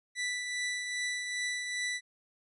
sawtooth tone with tremolo, 1975.5 Hz, B6, in tune, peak -27 dBFS, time 0.15-2.01 s, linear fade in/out 50 ms, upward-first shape triangle, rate 2.5 Hz, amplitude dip 45%, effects resampled to 24000 Hz

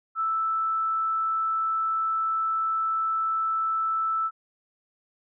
sine tone, 1318.5 Hz, E6, in tune, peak -23 dBFS, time 0.15-4.31 s, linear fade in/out 50 ms, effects none

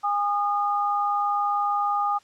sine tone pair together, 816.9 / 1224 Hz, G#5 / D#6, -29 / -29 cents, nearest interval perfect fifth, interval 700 cents, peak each -24 dBFS, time 0.03-2.19 s, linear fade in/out 20 ms, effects white hiss -58 dBFS RMS until 2.23 s + low-pass 6000 Hz 12 dB/octave

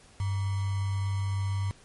sine tone with sample-and-hold, 97.9 Hz, G2, 2 cents flat, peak -26 dBFS, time 0.2-1.71 s, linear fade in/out 0 ms, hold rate 1050 Hz, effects pink hiss -56 dBFS RMS until 1.84 s + MP3 48 kbps

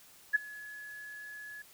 sine tone with ADSR envelope, 1697 Hz, G#6, 37 cents sharp, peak -20 dBFS, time 0.33-1.62 s, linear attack 23 ms, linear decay 14 ms, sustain -23 dB, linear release 3 ms, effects white hiss -58 dBFS RMS until 1.73 s

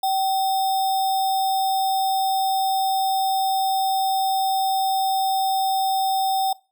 sine tone with sample-and-hold, 770 Hz, G5, 31 cents flat, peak -18 dBFS, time 0.03-6.53 s, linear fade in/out 5 ms, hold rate 4410 Hz, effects noise-tail reverb RT60 0.3 s tail -21 dB re dry

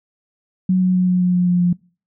sine tone with pitch steps, 185 / 183.72 / 182.45 / 181.19 / 179.94 / 178.7 / 177.46 / 176.24 Hz, F#3 / F#3 / F#3 / F#3 / F#3 / F3 / F3 / F3, 0 / -12 / -24 / -36 / -48 / +40 / +28 / +16 cents, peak -12 dBFS, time 0.69-1.73 s, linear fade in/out 5 ms, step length 130 ms, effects noise-tail reverb RT60 0.4 s tail -25 dB re dry

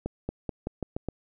accelerating click train, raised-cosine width 2 ms, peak -17 dBFS, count 7, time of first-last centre 0.06-1.087 s, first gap 230 ms, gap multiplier 0.88, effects none

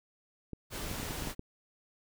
clicks, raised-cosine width 3 ms, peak -27 dBFS, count 8, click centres 0.533 / 0.914 / 1 / 1.031 / 1.108 / 1.223 / 1.273 / 1.394 s
pink noise, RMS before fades -39 dBFS, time 0.7-1.35 s, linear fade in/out 50 ms
effects none

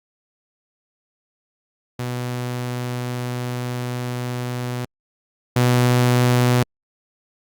sawtooth tone pair in turn, 123.47 / 123.47 Hz, B2 / B2, 0 / 0 cents, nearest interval unison, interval 0 cents, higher neither, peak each -20 / -10 dBFS, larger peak second, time 1.99-4.85 / 5.56-6.63 s, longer first, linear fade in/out 5 ms, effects Opus 48 kbps

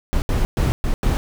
brown noise bursts at uneven times, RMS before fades -18 dBFS, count 5, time 0.13-0.22 / 0.29-0.45 / 0.57-0.72 / 0.84-0.94 / 1.03-1.17 s, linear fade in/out 0 ms, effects none

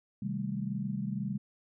sine chord, A half-diminished seventh, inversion first, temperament just, 132 / 158.4 / 198 / 220 Hz, C3 / Eb3 / G3 / A3, +16 / +31 / +18 / 0 cents, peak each -38 / -40 / -34 / -40 dBFS, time 0.22-1.38 s, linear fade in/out 5 ms, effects none

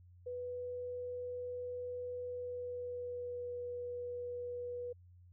sine tone with pitch glide, 493.9 to 487.9 Hz, B4 to B4, 0 to -21 cents, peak -39 dBFS, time 0.26-4.93 s, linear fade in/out 10 ms, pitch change -21 cents, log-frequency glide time 2.24-3.52 s, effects added 89 Hz sine -57 dBFS peak until 5.32 s

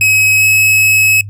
45% pulse tone with pitch glide, 2553 to 2572 Hz, D#7 to E7, +44 to -43 cents, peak -7 dBFS, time 0.01-1.21 s, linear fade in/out 2 ms, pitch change +13 cents, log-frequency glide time 0.37-0.44 s, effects noise-tail reverb RT60 0.1 s tail -23 dB re dry + added 102 Hz sine -24 dBFS peak until 1.29 s

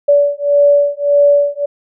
sine beating tone pair, 574 / 575.7 Hz, D5 / D5, -40 / -35 cents, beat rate 1.7 Hz, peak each -11 dBFS, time 0.08-1.66 s, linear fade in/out 10 ms, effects none

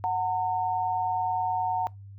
sine tone pair together, 740 / 910.4 Hz, F#5 / A#5, 0 / -41 cents, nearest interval major third, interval 359 cents, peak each -27 dBFS, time 0.04-1.87 s, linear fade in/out 0 ms, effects noise-tail reverb RT60 0.2 s tail -23 dB re dry + added 99 Hz sine -42 dBFS peak until 2.18 s

